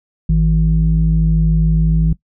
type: tone pair together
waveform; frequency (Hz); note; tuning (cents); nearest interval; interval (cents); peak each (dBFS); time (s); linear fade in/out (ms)
sine; 53.29 / 160.7; G#1 / E3; +45 / -44; octave + perfect fifth; 1911; -12; 0.29-2.13; 5
effects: noise-tail reverb RT60 0.1 s tail -19 dB re dry + tanh soft clip ceiling -4 dBFS